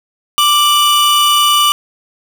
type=tone pair together; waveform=45% pulse; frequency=1178.1 / 2960 Hz; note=D6 / F#7; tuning=+5 / 0 cents; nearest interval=octave + major third; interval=1595 cents; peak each=-11 dBFS; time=0.38-1.72 s; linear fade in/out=0 ms; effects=none